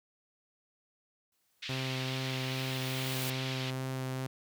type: noise with exponential growth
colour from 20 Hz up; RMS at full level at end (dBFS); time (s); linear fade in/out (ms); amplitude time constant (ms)
white; -38; 1.32-3.3; 2; 430
type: band-pass noise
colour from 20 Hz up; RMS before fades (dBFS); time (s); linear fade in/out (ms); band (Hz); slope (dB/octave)
pink; -41; 1.62-3.71; 10; 2200 to 4300; 24
type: tone with vibrato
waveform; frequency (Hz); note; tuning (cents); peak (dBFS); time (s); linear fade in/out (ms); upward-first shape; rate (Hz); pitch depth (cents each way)
sawtooth; 130.81; C3; 0; -30; 1.69-4.27; 5; sine; 2.4; 9
effects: none